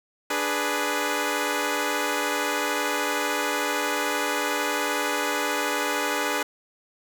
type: chord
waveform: 10% pulse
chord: G# diminished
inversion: second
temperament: equal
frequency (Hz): 293.7 / 415.3 / 493.9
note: D4 / G#4 / B4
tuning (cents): 0 / 0 / 0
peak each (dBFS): -20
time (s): 0.3-6.43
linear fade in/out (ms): 5
effects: none